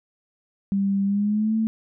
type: tone with pitch glide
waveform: sine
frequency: 197.3 to 221.5 Hz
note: G3 to A3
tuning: +11 to +12 cents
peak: -19 dBFS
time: 0.72-1.67 s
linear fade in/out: 0 ms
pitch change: +201 cents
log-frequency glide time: 1.05-1.56 s
effects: none